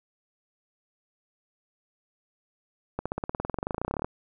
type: accelerating click train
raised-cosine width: 1 ms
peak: -15 dBFS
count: 26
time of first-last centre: 2.99-4.045 s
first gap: 66 ms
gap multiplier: 0.96
effects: none